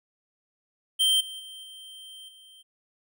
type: tone with level steps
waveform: square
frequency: 3136 Hz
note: G7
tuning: in tune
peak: -20 / -37 / -41 / -43 / -50 dBFS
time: 0.99-2.63 s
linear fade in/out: 20 ms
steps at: 1.2 / 1.39 / 1.63 / 2.28 s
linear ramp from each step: 10 ms
effects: none